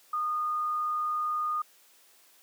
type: tone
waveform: sine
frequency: 1226 Hz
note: D#6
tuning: 26 cents flat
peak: -27 dBFS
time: 0.13-1.62 s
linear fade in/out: 5 ms
effects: white hiss -60 dBFS RMS until 2.42 s + high-pass 300 Hz 12 dB/octave